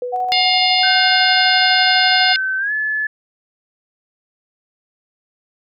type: tone with exponential decay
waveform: sine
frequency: 493.9 Hz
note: B4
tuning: in tune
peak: -19 dBFS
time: 0.02-0.71 s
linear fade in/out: 2 ms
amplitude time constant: 150 ms
type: tone with tremolo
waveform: sine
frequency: 740 Hz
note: F#5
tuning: in tune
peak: -16 dBFS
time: 0.12-2.34 s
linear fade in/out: 20 ms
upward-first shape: square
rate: 12 Hz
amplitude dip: 25%
type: harmonic tone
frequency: 710 Hz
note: F5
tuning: 28 cents sharp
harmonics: 3 / 4 / 5 / 6 / 7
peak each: -20 / -20 / -20 / -20 / -20 dBFS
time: 0.32-2.36 s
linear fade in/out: 0 ms
type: tone with pitch glide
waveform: sine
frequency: 1536 to 1724.1 Hz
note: G6 to A6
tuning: -36 to -36 cents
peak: -17 dBFS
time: 0.83-3.07 s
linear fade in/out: 5 ms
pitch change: +200 cents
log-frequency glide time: 2.58-2.72 s
effects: none